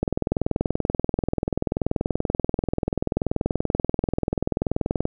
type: click train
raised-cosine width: 2 ms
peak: -8 dBFS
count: 105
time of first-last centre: 0.03-5.054 s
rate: 20.7 Hz
effects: none